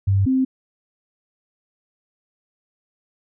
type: tone pair in turn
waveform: sine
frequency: 98 / 261.6 Hz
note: G2 / C4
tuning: 0 / 0 cents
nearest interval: octave + perfect fourth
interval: 1700 cents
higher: second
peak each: -14 / -15 dBFS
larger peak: first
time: 0.07-0.26 / 0.26-0.45 s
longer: neither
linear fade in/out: 10 ms
effects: none